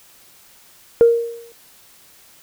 sine tone with exponential decay, 466.7 Hz, A#4, 2 cents sharp, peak -4 dBFS, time 1.01-1.52 s, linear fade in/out 0 ms, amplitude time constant 110 ms, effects tanh soft clip ceiling -2 dBFS + white hiss -49 dBFS RMS until 2.42 s

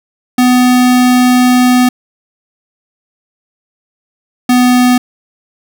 square tone pair in turn, 249.7 / 248.6 Hz, B3 / B3, +19 / +12 cents, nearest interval unison, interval 7 cents, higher first, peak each -6 dBFS, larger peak neither, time 0.38-1.89 / 4.49-4.98 s, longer first, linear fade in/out 5 ms, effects none

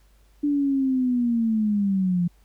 sine linear sweep, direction down, 293.7 to 171.3 Hz, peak -19 dBFS, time 0.43-2.28 s, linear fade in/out 10 ms, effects added 50 Hz sine -54 dBFS peak until 2.44 s + pink hiss -64 dBFS RMS until 2.44 s

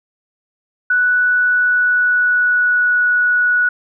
sine tone with pitch glide, 1480 to 1467.2 Hz, F#6 to F#6, 0 to -15 cents, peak -11 dBFS, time 0.9-3.69 s, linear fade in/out 5 ms, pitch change -15 cents, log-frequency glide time 1.22-3.05 s, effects none

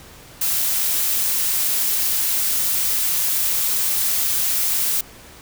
blue noise, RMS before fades -20 dBFS, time 0.41-5.01 s, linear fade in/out 5 ms, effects pink hiss -43 dBFS RMS until 5.41 s

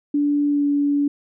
sine tone with pitch glide, 290 to 286.8 Hz, D4 to D4, -22 to -41 cents, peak -16 dBFS, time 0.14-1.08 s, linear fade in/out 5 ms, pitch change -19 cents, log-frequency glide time 0.48-0.66 s, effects none

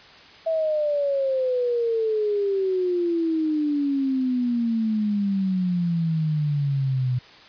sine exponential sweep, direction down, 656 to 123.9 Hz, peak -20 dBFS, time 0.46-7.19 s, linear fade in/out 10 ms, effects white hiss -47 dBFS RMS until 7.48 s + resampled to 11025 Hz

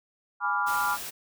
sine chord, G# diminished seventh, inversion none, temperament equal, 830.6 / 987.8 / 1174.7 / 1396.9 Hz, G#5 / B5 / D6 / F6, 0 / 0 / 0 / 0 cents, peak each -31 / -30 / -30 / -28 dBFS, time 0.4-0.98 s, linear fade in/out 50 ms
white noise, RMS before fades -37 dBFS, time 0.66-1.11 s, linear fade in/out 20 ms
effects none

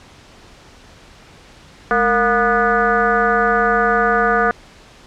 sine tone with frequency modulation, 966 Hz, B5, 39 cents flat, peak -12 dBFS, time 1.91-4.51 s, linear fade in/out 0 ms, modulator 252 Hz, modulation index 2.6, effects pink hiss -44 dBFS RMS until 5.06 s + low-pass 6000 Hz 12 dB/octave

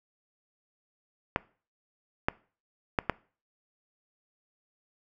clicks, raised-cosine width 0.5 ms, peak -9 dBFS, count 4, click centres 1.361 / 2.285 / 2.988 / 3.097 s, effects noise-tail reverb RT60 0.4 s tail -22 dB re dry

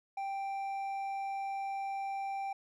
sine tone with hard clipping, 785 Hz, G5, 2 cents sharp, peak -36 dBFS, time 0.17-2.53 s, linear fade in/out 5 ms, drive 5 dB, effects none

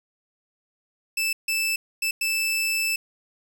sawtooth tone bursts at uneven times, 2637 Hz, E7, in tune, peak -19 dBFS, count 4, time 1.17-1.33 / 1.48-1.76 / 2.02-2.11 / 2.21-2.96 s, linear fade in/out 5 ms, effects 8-bit

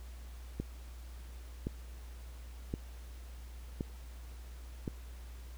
click train, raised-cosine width 3 ms, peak -22 dBFS, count 5, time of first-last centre 0.6-4.878 s, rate 0.935 Hz, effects added 60 Hz sine -45 dBFS peak until 5.57 s + pink hiss -59 dBFS RMS until 5.57 s

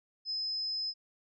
sine tone, 5100 Hz, D#8, 42 cents sharp, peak -32 dBFS, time 0.25-0.94 s, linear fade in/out 50 ms, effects none

